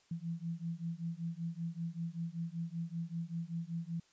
sine beating tone pair, 164.81 / 170.01 Hz, E3 / F3, 0 / -46 cents, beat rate 5.2 Hz, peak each -40 / -40 dBFS, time 0.11-4 s, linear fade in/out 5 ms, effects white hiss -69 dBFS RMS until 4.12 s + resampled to 16000 Hz

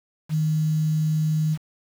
sine tone with quantisation, 155.56 Hz, D#3, in tune, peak -19 dBFS, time 0.29-1.58 s, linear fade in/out 50 ms, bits 7, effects none

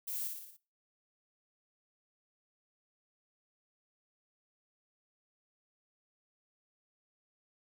violet noise with echo, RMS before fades -39 dBFS, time 0.07-0.28 s, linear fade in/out 10 ms, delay 58 ms, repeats 5, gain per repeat -4 dB, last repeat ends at 0.57 s, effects noise-tail reverb RT60 0.3 s tail -19 dB re dry

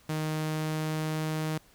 sawtooth tone with pitch glide, 155.56 to 156.46 Hz, D#3 to D#3, 0 to +10 cents, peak -25 dBFS, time 0.09-1.58 s, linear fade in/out 5 ms, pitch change +10 cents, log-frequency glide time 0.31-1.37 s, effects pink hiss -60 dBFS RMS until 1.74 s

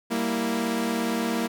sawtooth chord, E diminished, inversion first, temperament equal, 196 / 233.1 / 329.6 Hz, G3 / Bb3 / E4, 0 / 0 / 0 cents, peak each -28 / -22 / -27 dBFS, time 0.1-1.48 s, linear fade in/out 20 ms, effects none

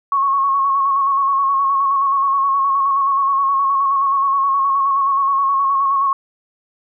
sine tone with vibrato, 1099 Hz, C#6, 15 cents flat, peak -13 dBFS, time 0.12-6.13 s, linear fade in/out 2 ms, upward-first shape square, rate 9.5 Hz, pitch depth 30 cents each way, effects none

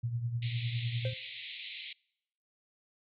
sine tone with tremolo, 118.3 Hz, A#2, 26 cents sharp, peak -28 dBFS, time 0.03-1.14 s, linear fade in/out 10 ms, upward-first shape triangle, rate 9.9 Hz, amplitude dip 70%
white band-pass noise, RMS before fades -44 dBFS, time 0.42-1.93 s, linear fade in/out 5 ms, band 2000 to 4000 Hz, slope 96 dB/octave
triangle tone with exponential decay, 522 Hz, C5, 4 cents flat, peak -30 dBFS, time 1.05-1.23 s, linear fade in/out 2 ms, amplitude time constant 38 ms
effects noise-tail reverb RT60 0.8 s tail -26 dB re dry + MP3 48 kbps

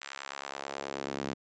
sawtooth tone with high-pass filter sweep, 69.3 Hz, C#2, in tune, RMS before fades -39 dBFS, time 0.01-1.34 s, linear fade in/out 5 ms, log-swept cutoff 1700 to 220 Hz, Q 1.1, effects resampled to 16000 Hz

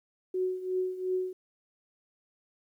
sine tone with tremolo, 370 Hz, F#4, in tune, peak -25 dBFS, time 0.34-1.33 s, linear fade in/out 5 ms, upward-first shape triangle, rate 2.8 Hz, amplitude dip 80%, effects 11-bit

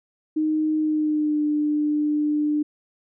sine tone with pitch glide, 309.9 to 298.8 Hz, D#4 to D4, -7 to +30 cents, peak -19 dBFS, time 0.36-2.63 s, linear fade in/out 10 ms, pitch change -63 cents, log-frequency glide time 0.78-1.44 s, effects none

